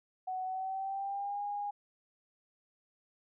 sine tone with pitch glide, 746 to 818.2 Hz, F#5 to G#5, +14 to -26 cents, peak -34 dBFS, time 0.27-1.71 s, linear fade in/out 10 ms, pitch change +160 cents, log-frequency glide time 0.44-1.43 s, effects none

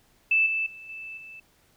sine tone with level steps, 2637 Hz, E7, in tune, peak -18 / -24 / -41 / -36 / -41 dBFS, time 0.31-1.4 s, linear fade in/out 5 ms, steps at 0.46 / 0.66 / 0.89 / 1.17 s, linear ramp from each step 5 ms, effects pink hiss -63 dBFS RMS until 1.76 s

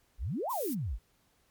sine exponential two-way sweep, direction up then down, 41.2 to 1094 to 41.2 Hz, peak -31 dBFS, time 0.18-0.99 s, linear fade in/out 50 ms, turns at 0.51 s
violet noise, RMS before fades -40 dBFS, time 0.49-0.75 s, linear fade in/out 20 ms
effects pink hiss -70 dBFS RMS until 1.5 s + MP3 96 kbps

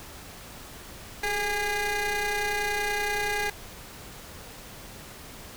20% pulse ring-modulated tone, 404.9 Hz, G#4, 44 cents flat, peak -18 dBFS, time 1.23-3.5 s, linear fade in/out 5 ms, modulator 1230 Hz, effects pink hiss -44 dBFS RMS until 5.56 s

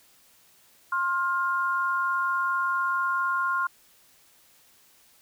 sine tone pair together, 1063.6 / 1408 Hz, C6 / F6, +28 / +14 cents, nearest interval perfect fourth, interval 486 cents, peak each -26 dBFS, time 0.92-3.67 s, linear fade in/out 5 ms, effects white hiss -59 dBFS RMS until 5.21 s

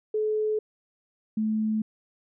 sine tone pair in turn, 429.4 / 217.1 Hz, A4 / A3, -42 / -23 cents, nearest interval octave, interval 1181 cents, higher first, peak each -23 dBFS, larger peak neither, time 0.14-0.59 / 1.37-1.82 s, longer neither, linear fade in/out 5 ms, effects none

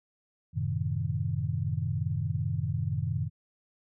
sine chord, F# diminished seventh, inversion none, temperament equal, 92.5 / 110 / 130.81 / 155.56 Hz, F#2 / A2 / C3 / Eb3, 0 / 0 / 0 / 0 cents, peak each -33 dBFS, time 0.53-3.3 s, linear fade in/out 50 ms, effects none

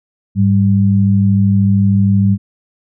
sine tone pair together, 102.93 / 196 Hz, G#2 / G3, -15 / 0 cents, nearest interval major seventh, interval 1115 cents, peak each -11 dBFS, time 0.35-2.38 s, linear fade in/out 50 ms, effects none

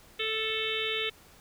harmonic tone with a mistuned harmonic, 440 Hz, A4, in tune, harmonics 1 / 3 / 4 / 5 / 6 / 7 / 8 / 9, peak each -35 / -41 / -41 / -36 / -36 / -35 / -36 / -40 dBFS, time 0.19-1.1 s, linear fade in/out 10 ms, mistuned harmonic 9, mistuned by -73 cents, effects pink hiss -56 dBFS RMS until 1.4 s

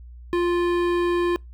sine tone with hard clipping, 349.2 Hz, F4, in tune, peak -21 dBFS, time 0.33-1.36 s, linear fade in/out 0 ms, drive 15 dB, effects noise-tail reverb RT60 0.2 s tail -26 dB re dry + added 60 Hz sine -39 dBFS peak until 1.53 s

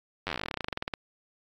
slowing click train, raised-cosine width 0.3 ms, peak -15 dBFS, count 25, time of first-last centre 0.27-0.938 s, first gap 10 ms, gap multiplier 1.08, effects AAC 64 kbps

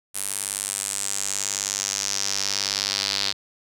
sawtooth tone with band-pass filter sweep, 99.1 Hz, G2, 19 cents sharp, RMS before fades -27 dBFS, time 0.14-3.33 s, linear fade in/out 20 ms, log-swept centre 10000 to 4400 Hz, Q 3.5, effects none

